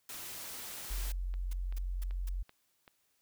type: noise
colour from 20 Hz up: white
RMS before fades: -44 dBFS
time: 0.09-1.12 s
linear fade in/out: 2 ms
type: tone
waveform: sine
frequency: 45.01 Hz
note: F#1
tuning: 47 cents flat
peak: -33 dBFS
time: 0.9-2.43 s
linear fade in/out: 10 ms
type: click train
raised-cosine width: 0.3 ms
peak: -37 dBFS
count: 5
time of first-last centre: 1.34-2.878 s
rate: 2.6 Hz
type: noise bursts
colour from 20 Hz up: white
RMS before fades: -50 dBFS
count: 4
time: 1.51-2.292 s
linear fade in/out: 5 ms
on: 23 ms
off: 230 ms
effects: white hiss -75 dBFS RMS until 3.21 s